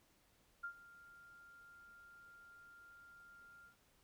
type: tone with ADSR envelope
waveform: sine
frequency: 1396.9 Hz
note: F6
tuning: in tune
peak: -40 dBFS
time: 0.63-3.76 s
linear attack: 13 ms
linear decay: 84 ms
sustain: -18 dB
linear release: 110 ms
effects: pink hiss -73 dBFS RMS until 4.03 s